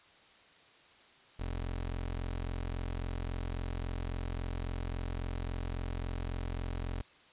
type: tone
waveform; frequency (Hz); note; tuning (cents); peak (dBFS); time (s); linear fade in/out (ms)
25% pulse; 43.65; F1; 0; -31; 1.39-7.02; 10
effects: white hiss -60 dBFS RMS until 7.32 s + resampled to 8000 Hz